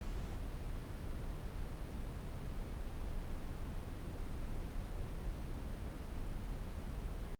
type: noise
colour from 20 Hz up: brown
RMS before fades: -42 dBFS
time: 0.01-7.35 s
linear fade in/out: 2 ms
effects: Opus 48 kbps

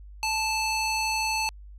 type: tone with band-pass filter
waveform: square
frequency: 877 Hz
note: A5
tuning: 6 cents flat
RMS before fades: -27 dBFS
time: 0.23-1.49 s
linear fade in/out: 0 ms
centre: 4100 Hz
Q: 0.7
effects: added 50 Hz sine -42 dBFS peak until 1.78 s + resampled to 32000 Hz

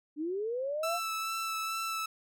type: linear sweep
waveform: sine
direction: up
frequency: 287.1 to 720 Hz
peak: -31 dBFS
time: 0.16-1 s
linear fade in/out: 50 ms
type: tone with vibrato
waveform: sawtooth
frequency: 1321 Hz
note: E6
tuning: 3 cents sharp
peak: -29 dBFS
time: 0.83-2.06 s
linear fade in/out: 5 ms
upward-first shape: sine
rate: 2.3 Hz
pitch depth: 15 cents each way
effects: none

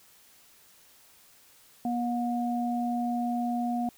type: tone pair together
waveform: sine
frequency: 240.3 / 720 Hz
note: B3 / F#5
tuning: -47 / -47 cents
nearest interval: octave + perfect fifth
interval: 1900 cents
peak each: -28 / -31 dBFS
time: 1.85-3.89 s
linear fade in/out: 2 ms
effects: white hiss -58 dBFS RMS until 3.97 s

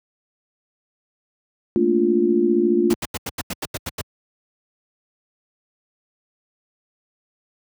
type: chord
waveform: sine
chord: Bb major seventh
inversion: third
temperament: just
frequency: 218.5 / 233.1 / 291.4 / 349.6 Hz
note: A3 / Bb3 / D4 / F4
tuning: -12 / 0 / -13 / +2 cents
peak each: -23 / -23 / -23 / -17 dBFS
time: 1.76-2.94 s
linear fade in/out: 0 ms
type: noise bursts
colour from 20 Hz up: pink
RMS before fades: -26 dBFS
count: 10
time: 2.9-4.014 s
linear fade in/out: 5 ms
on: 34 ms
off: 86 ms
effects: high-pass 80 Hz 12 dB/octave

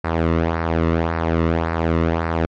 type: tone with flanger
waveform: sawtooth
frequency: 82.41 Hz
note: E2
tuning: in tune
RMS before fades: -19 dBFS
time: 0.04-2.46 s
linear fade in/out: 5 ms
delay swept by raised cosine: 0.3 to 1.29 ms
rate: 1.8 Hz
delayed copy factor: -0.65
effects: low-pass 2000 Hz 12 dB/octave + MP3 48 kbps

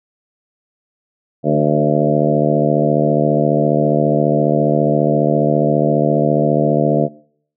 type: harmonic tone with a mistuned harmonic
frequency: 74.7 Hz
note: D2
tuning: 30 cents sharp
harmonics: 2 / 3 / 4 / 5 / 6 / 7 / 8 / 9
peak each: -18 / -19 / -19 / -23 / -22 / -20 / -21 / -20 dBFS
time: 1.43-7.09 s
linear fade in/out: 50 ms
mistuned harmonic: 5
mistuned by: +18 cents
effects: noise-tail reverb RT60 0.6 s tail -23 dB re dry

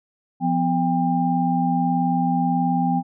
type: tone cluster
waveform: sine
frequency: 173 / 251.5 / 798 Hz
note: F3 / B3 / G5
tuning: -16 / +32 / +31 cents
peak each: -22 dBFS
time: 0.4-3.03 s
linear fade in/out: 50 ms
effects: none

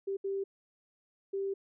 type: tone bursts at uneven times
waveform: sine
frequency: 392 Hz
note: G4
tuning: in tune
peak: -31 dBFS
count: 3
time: 0.07-0.17 / 0.24-0.44 / 1.33-1.54 s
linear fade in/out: 10 ms
effects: none

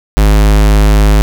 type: tone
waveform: square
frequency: 51.91 Hz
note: G#1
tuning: in tune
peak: -5 dBFS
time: 0.17-1.22 s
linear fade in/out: 0 ms
effects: none

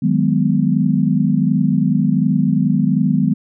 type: chord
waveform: sine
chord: G# minor seventh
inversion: second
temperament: equal with one note detuned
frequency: 155.56 / 185 / 207.7 / 249.1 Hz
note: D#3 / F#3 / G#3 / B3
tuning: 0 / 0 / 0 / +15 cents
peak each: -18 dBFS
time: 0.02-3.34 s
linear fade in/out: 10 ms
effects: none

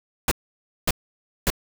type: noise bursts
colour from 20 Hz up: pink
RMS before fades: -20 dBFS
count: 3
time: 0.28-1.502 s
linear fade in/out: 2 ms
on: 34 ms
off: 560 ms
effects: none

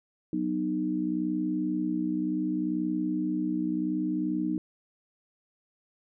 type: chord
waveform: sine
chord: B major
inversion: second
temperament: equal with one note detuned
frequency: 185 / 246.9 / 307.6 Hz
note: F#3 / B3 / D#4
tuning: 0 / 0 / -20 cents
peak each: -33 / -33 / -28 dBFS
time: 0.33-4.58 s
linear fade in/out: 2 ms
effects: none

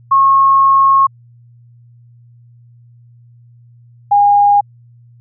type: tone pair in turn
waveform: sine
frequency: 1088 / 815.1 Hz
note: C#6 / G#5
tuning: -33 / -33 cents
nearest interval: perfect fourth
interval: 500 cents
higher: first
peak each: -6 dBFS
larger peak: neither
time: 0.11-1.07 / 4.11-4.61 s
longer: first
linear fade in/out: 10 ms
effects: added 119 Hz sine -41 dBFS peak until 5.2 s

